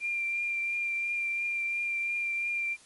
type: tone with vibrato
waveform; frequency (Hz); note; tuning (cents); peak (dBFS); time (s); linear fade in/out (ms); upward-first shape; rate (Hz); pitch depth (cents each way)
sine; 2381; D7; +23; -28; 0-2.77; 50; triangle; 2.9; 20
effects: white hiss -56 dBFS RMS until 2.85 s + MP3 48 kbps